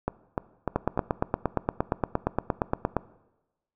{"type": "two click trains", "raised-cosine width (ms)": 1, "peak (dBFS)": [-12, -9], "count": [4, 20], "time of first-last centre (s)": [[0.08, 0.976], [0.76, 2.967]], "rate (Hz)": [3.35, 8.61], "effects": ["noise-tail reverb RT60 1.0 s tail -19 dB re dry"]}